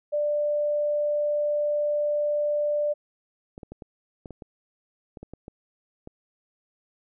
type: tone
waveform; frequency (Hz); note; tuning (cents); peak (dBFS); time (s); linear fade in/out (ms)
sine; 591; D5; +11; -22; 0.12-2.94; 20
type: clicks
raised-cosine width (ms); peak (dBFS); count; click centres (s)
2; -26; 12; 3.579 / 3.632 / 3.72 / 3.822 / 4.258 / 4.307 / 4.422 / 5.172 / 5.23 / 5.336 / 5.481 / 6.074
effects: none